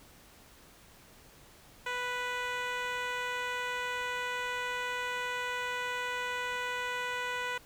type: tone with band-pass filter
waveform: 10% pulse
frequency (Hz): 493.9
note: B4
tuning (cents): 0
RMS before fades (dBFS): -35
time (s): 1.86-7.58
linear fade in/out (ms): 5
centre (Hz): 1400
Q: 0.55
effects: pink hiss -57 dBFS RMS until 7.65 s